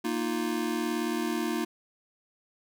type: chord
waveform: square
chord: Bb suspended fourth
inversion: none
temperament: just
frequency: 233.1 / 310.8 / 349.6 Hz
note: Bb3 / Eb4 / F4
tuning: 0 / -2 / +2 cents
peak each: -33 dBFS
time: 0.04-1.65 s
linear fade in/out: 10 ms
effects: none